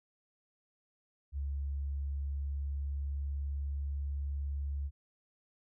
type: tone with pitch glide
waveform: sine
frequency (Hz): 70 to 70.53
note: C#2 to C#2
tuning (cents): +18 to +31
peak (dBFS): -33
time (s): 1.32-4.91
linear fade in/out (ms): 50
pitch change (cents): +13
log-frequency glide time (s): 1.72-4.1
effects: none